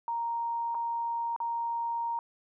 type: tone with dropouts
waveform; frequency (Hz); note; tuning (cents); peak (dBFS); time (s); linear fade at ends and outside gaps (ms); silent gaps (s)
sine; 932.3; A#5; 0; -29; 0.08-2.19; 1; 0.746-0.75 / 1.363-1.402
effects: none